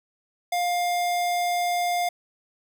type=tone; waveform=square; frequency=705 Hz; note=F5; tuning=16 cents sharp; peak=-23 dBFS; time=0.52-2.09 s; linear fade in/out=5 ms; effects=none